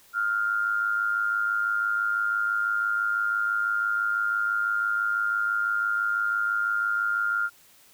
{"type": "tone with amplitude modulation", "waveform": "sine", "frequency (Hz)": 1400, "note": "F6", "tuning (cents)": 4, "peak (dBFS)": -20, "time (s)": [0.13, 7.5], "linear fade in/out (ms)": 50, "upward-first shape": "sine", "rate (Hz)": 106, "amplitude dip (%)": 60, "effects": ["white hiss -56 dBFS RMS until 7.93 s"]}